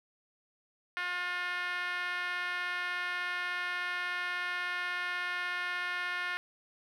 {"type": "tone with band-pass filter", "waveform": "5% pulse", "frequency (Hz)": 356.7, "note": "F4", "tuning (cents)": 37, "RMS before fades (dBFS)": -35, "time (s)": [0.97, 6.37], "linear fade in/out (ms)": 0, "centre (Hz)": 1600, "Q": 2.2, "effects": []}